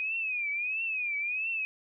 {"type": "tone with vibrato", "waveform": "sine", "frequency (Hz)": 2489, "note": "D#7", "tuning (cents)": 0, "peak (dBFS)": -29, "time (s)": [0, 1.65], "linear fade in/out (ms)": 0, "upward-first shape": "triangle", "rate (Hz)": 1.5, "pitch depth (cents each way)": 160, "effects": []}